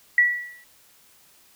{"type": "tone with exponential decay", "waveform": "sine", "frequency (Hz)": 1944, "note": "B6", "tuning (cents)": -28, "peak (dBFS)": -11, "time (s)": [0.18, 0.64], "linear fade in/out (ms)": 2, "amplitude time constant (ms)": 100, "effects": ["white hiss -56 dBFS RMS until 1.55 s"]}